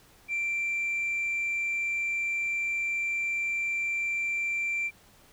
sine tone with frequency modulation, 2354 Hz, D7, 3 cents sharp, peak -25 dBFS, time 0.28-4.91 s, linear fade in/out 50 ms, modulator 45.3 Hz, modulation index 0.21, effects tanh soft clip ceiling -25 dBFS + pink hiss -58 dBFS RMS until 5.32 s

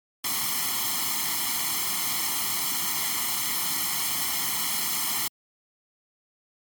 white noise with comb filter, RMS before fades -27 dBFS, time 0.24-5.28 s, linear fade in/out 5 ms, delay 0.95 ms, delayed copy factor +1, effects high-pass 150 Hz 12 dB/octave + MP3 96 kbps

